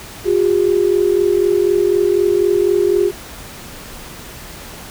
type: tone pair together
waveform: sine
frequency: 359 / 403 Hz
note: F4 / G4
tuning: +48 / +48 cents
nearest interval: major second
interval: 200 cents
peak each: -14 dBFS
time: 0.24-3.12 s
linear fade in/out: 50 ms
effects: pink hiss -34 dBFS RMS until 4.9 s